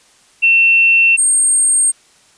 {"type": "tone pair in turn", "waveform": "sine", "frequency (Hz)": [2700, 8572], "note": ["E7", "C9"], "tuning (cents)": [41, 41], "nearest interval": "octave + minor sixth", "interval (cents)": 2000, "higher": "second", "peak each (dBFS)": [-7, -9], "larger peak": "first", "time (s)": [[0.42, 1.17], [1.17, 1.92]], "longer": "neither", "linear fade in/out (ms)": 20, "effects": ["white hiss -50 dBFS RMS until 2.37 s", "resampled to 22050 Hz"]}